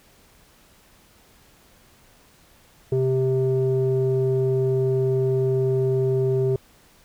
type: tone with low-pass filter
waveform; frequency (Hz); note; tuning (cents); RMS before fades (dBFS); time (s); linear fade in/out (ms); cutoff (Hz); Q
square; 130.81; C3; 0; -21; 2.92-6.56; 2; 450; 9.3
effects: pink hiss -55 dBFS RMS until 7.04 s